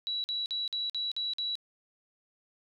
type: tone bursts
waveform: sine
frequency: 3917 Hz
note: B7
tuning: 15 cents flat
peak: -30 dBFS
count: 7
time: 0.07-1.554 s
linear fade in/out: 0 ms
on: 170 ms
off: 49 ms
effects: none